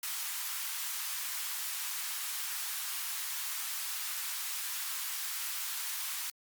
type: high-pass noise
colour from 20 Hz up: white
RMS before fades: -37 dBFS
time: 0.03-6.3 s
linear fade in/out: 2 ms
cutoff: 960 Hz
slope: 24 dB/octave
effects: Opus 48 kbps